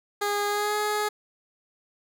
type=tone with pitch glide; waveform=15% pulse; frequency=410 to 420.3 Hz; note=G#4 to G#4; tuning=-22 to +21 cents; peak=-18 dBFS; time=0.21-1.09 s; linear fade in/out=10 ms; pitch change=+43 cents; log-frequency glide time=0.47-0.75 s; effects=none